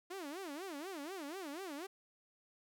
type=tone with vibrato; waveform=sawtooth; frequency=331.7 Hz; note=E4; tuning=11 cents sharp; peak=-39 dBFS; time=0.1-1.87 s; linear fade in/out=10 ms; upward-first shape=sine; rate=4.1 Hz; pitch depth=300 cents each way; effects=none